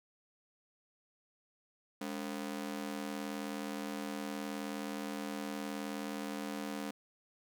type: ring-modulated tone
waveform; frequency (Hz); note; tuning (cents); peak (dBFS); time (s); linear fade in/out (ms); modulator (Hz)
sawtooth; 246.6; B3; -2; -31; 2.01-6.91; 5; 39.6
effects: none